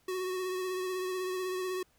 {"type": "tone with vibrato", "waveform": "square", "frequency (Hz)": 370, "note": "F#4", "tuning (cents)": 0, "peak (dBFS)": -33, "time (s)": [0.08, 1.83], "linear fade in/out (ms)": 5, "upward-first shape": "triangle", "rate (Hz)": 16, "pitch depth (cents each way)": 31, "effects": ["pink hiss -69 dBFS RMS until 1.98 s"]}